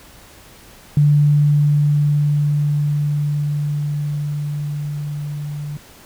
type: tone with level ramp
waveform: sine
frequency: 146.83 Hz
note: D3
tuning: in tune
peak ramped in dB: -9 to -24 dBFS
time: 0.97-5.77 s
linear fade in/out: 2 ms
effects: pink hiss -44 dBFS RMS until 6.05 s